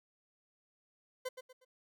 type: tone with echo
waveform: 40% pulse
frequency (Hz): 512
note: C5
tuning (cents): -38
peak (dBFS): -35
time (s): 1.25-1.29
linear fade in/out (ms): 10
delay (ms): 120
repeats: 3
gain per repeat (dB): -9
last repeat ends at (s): 1.65
effects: none